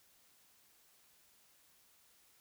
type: silence
effects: white hiss -68 dBFS RMS until 2.4 s